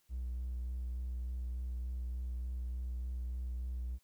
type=tone with vibrato; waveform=triangle; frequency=61.74 Hz; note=B1; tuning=in tune; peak=-33 dBFS; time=0.09-3.99 s; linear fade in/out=50 ms; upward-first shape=sine; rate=3.4 Hz; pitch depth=21 cents each way; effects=tanh soft clip ceiling -32 dBFS + white hiss -74 dBFS RMS until 4.03 s